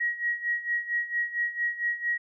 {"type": "tone with tremolo", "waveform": "sine", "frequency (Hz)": 1901, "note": "A#6", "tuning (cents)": 33, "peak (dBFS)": -23, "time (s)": [0, 2.18], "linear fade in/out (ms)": 10, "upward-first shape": "sine", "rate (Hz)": 4.4, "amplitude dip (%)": 80, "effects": []}